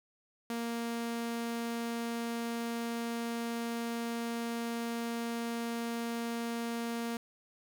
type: tone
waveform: sawtooth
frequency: 233.1 Hz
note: A#3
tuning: in tune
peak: -30 dBFS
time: 0.5-7.17 s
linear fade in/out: 2 ms
effects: 10-bit